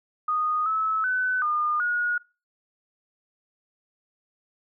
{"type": "tone with pitch steps", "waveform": "sine", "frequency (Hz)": [1237, 1299, 1507, 1214, 1446], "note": ["D#6", "E6", "F#6", "D#6", "F#6"], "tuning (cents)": [-10, -26, 31, -43, -40], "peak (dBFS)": -22, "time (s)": [0.28, 2.18], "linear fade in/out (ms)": 5, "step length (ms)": 380, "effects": ["noise-tail reverb RT60 0.3 s tail -23 dB re dry"]}